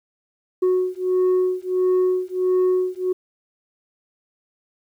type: beating tone pair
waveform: sine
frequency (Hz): 367.1 / 368.6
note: F#4 / F#4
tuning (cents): -14 / -7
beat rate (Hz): 1.5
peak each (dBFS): -18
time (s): 0.62-3.13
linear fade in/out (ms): 10
effects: tanh soft clip ceiling -14 dBFS + 9-bit